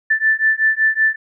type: beating tone pair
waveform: sine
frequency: 1760 / 1765.3 Hz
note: A6 / A6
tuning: 0 / +5 cents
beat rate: 5.3 Hz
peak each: -16 dBFS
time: 0.1-1.16 s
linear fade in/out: 10 ms
effects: none